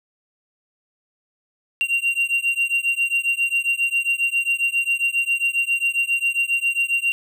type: beating tone pair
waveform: triangle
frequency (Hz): 2760 / 2767.4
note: F7 / F7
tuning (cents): -21 / -16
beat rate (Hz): 7.4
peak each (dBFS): -20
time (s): 1.81-7.12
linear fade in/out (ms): 0
effects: none